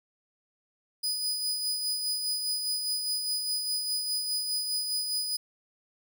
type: tone with tremolo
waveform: sawtooth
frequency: 4972 Hz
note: D#8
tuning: 2 cents flat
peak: -24 dBFS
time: 1.03-5.37 s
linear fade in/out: 10 ms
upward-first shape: sine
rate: 4.9 Hz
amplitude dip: 40%
effects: none